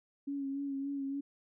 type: tone with vibrato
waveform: sine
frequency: 277.2 Hz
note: C#4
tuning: in tune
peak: -34 dBFS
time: 0.27-1.21 s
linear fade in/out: 10 ms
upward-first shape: sine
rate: 3.5 Hz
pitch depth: 31 cents each way
effects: none